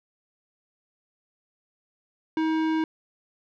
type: tone with tanh clipping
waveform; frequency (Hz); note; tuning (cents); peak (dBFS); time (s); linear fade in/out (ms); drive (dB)
sine; 318; D#4; +38; -24; 2.37-2.84; 2; 17
effects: none